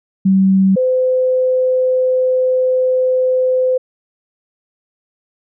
sine tone pair in turn, 191.7 / 511.8 Hz, G3 / C5, -38 / -38 cents, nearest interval octave + perfect fourth, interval 1700 cents, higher second, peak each -8 / -11 dBFS, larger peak first, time 0.25-0.76 / 0.76-3.78 s, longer second, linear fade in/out 10 ms, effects none

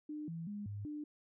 sine tone with pitch steps, 301.3 / 165.4 / 205.7 / 102.2 / 298.3 Hz, D4 / E3 / G#3 / G#2 / D4, +44 / +6 / -16 / -27 / +27 cents, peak -40 dBFS, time 0.09-1.04 s, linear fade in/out 5 ms, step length 190 ms, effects none

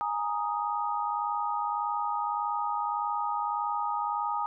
sine chord, Ab suspended second, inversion none, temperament equal, 830.6 / 932.3 / 1244.5 Hz, Ab5 / Bb5 / Eb6, 0 / 0 / 0 cents, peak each -32 dBFS, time 0.01-4.46 s, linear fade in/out 0 ms, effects none

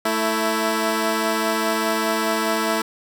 10% pulse tone pair together, 221.5 / 329.8 Hz, A3 / E4, +12 / +1 cents, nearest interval perfect fifth, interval 689 cents, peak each -14 dBFS, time 0.05-2.82 s, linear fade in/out 5 ms, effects none

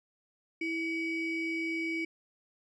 triangle ring-modulated tone, 1300 Hz, E6, 24 cents flat, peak -26 dBFS, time 0.61-2.05 s, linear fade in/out 5 ms, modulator 972 Hz, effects resampled to 22050 Hz

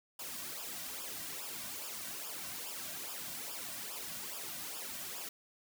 white noise with flanger, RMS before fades -43 dBFS, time 0.19-5.29 s, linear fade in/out 5 ms, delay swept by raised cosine 0.48 to 2.38 ms, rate 2.4 Hz, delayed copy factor -0.75, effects none

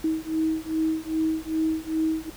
sine beating tone pair, 317 / 319.5 Hz, D#4 / D#4, +32 / +46 cents, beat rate 2.5 Hz, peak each -26 dBFS, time 0.04-2.3 s, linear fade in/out 5 ms, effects added 50 Hz sine -50 dBFS peak until 2.36 s + pink hiss -45 dBFS RMS until 2.36 s

